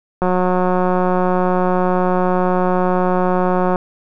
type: click train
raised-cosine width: 1 ms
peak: -4 dBFS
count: 645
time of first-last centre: 0.22-3.758 s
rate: 182 Hz
effects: none